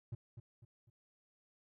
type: tone with echo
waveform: triangle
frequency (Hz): 116.54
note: A#2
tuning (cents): 0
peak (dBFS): -37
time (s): 0.12-0.15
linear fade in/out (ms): 5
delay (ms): 250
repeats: 3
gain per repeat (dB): -8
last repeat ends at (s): 0.9
effects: none